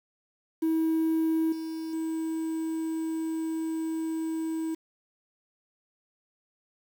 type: tone with level steps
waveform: triangle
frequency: 321.6 Hz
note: E4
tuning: 43 cents flat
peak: -20 / -30 / -26 dBFS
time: 0.62-4.75 s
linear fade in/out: 10 ms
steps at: 1.52 / 1.93 s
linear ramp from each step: 5 ms
effects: tanh soft clip ceiling -18 dBFS + 8-bit